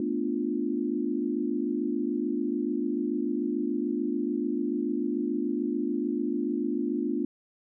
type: chord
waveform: sine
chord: B half-diminished seventh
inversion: third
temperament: equal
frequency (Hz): 220 / 246.9 / 293.7 / 349.2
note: A3 / B3 / D4 / F4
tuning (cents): 0 / 0 / 0 / 0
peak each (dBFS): -34 / -31 / -30 / -32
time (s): 0-7.25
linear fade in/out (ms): 2
effects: none